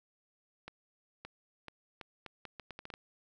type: accelerating click train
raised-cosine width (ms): 0.3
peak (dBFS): -28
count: 12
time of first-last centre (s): 0.68-2.939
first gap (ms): 570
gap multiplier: 0.76
effects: none